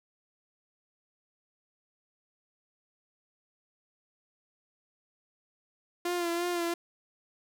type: tone with vibrato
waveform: sawtooth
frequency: 346.3 Hz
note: F4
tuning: 15 cents flat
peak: -25 dBFS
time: 6.05-6.74 s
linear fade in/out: 5 ms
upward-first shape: sine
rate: 2.9 Hz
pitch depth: 37 cents each way
effects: none